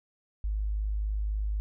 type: tone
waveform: sine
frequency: 51.91 Hz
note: G#1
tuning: in tune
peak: -27 dBFS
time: 0.44-1.6 s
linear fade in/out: 0 ms
effects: none